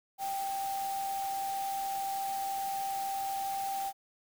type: tone in noise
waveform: sine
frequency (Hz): 784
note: G5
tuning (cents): 0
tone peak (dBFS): -32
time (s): 0.18-3.93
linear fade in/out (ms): 50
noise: white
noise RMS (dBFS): -44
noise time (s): 0.18-3.93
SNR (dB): +9
effects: none